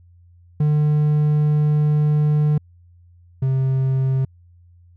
triangle tone pair in turn, 150 / 132.63 Hz, D3 / C3, +37 / +24 cents, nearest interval major second, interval 213 cents, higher first, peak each -12 / -14 dBFS, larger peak first, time 0.6-2.58 / 3.42-4.25 s, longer first, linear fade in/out 5 ms, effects added 87 Hz sine -47 dBFS peak until 4.96 s

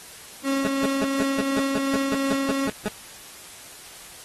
35% pulse tone with tremolo, 273.1 Hz, C#4, 26 cents flat, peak -20 dBFS, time 0.43-2.7 s, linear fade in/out 50 ms, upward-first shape sine, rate 2.8 Hz, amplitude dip 25%
20% pulse tone bursts, 210 Hz, G#3, 19 cents sharp, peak -19 dBFS, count 13, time 0.65-2.882 s, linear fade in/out 0 ms, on 24 ms, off 160 ms
effects white hiss -43 dBFS RMS until 4.24 s + AAC 32 kbps

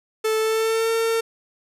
45% pulse tone with pitch glide, 438.3 to 453.8 Hz, A4 to A#4, -7 to -47 cents, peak -19 dBFS, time 0.24-1.21 s, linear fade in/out 10 ms, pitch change +60 cents, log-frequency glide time 0.38-0.91 s, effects resampled to 32000 Hz + 9-bit

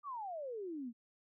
sine exponential sweep, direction down, 1214 to 222.3 Hz, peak -40 dBFS, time 0.03-0.93 s, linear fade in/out 50 ms, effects none

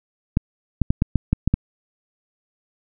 clicks, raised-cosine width 5 ms, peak -4 dBFS, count 8, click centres 0.371 / 0.817 / 0.905 / 1.021 / 1.157 / 1.33 / 1.476 / 1.54 s, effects none

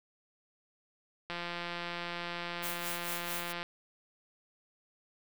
click train, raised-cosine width 0.3 ms, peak -22 dBFS, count 404, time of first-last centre 1.3-3.629 s, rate 173 Hz
blue noise with tremolo, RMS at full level -38 dBFS, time 2.62-3.53 s, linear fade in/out 20 ms, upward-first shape sine, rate 4.5 Hz, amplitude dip 70%
effects none

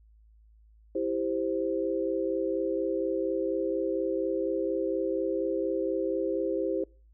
sine chord, C major, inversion first, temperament equal with one note detuned, 329.6 / 393.8 / 523.3 Hz, E4 / G4 / C5, 0 / +8 / 0 cents, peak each -31 dBFS, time 0.95-6.84 s, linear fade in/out 5 ms, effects noise-tail reverb RT60 0.4 s tail -26 dB re dry + added 54 Hz sine -55 dBFS peak until 7.13 s

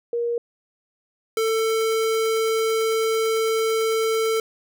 sine / square tone pair in turn, 472.1 / 445.5 Hz, A#4 / A4, +22 / +22 cents, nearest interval minor second, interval 100 cents, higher first, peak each -21 / -20 dBFS, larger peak second, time 0.13-0.38 / 1.37-4.4 s, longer second, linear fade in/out 2 ms, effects none

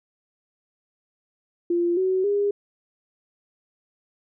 sine tone with pitch steps, 345.8 / 374.9 / 406.5 Hz, F4 / F#4 / G#4, -17 / +23 / -37 cents, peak -19 dBFS, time 1.7-2.51 s, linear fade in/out 5 ms, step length 270 ms, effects none

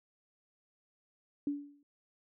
sine tone with exponential decay, 287.3 Hz, D4, 38 cents flat, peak -28 dBFS, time 1.47-1.83 s, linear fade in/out 2 ms, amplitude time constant 78 ms, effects none

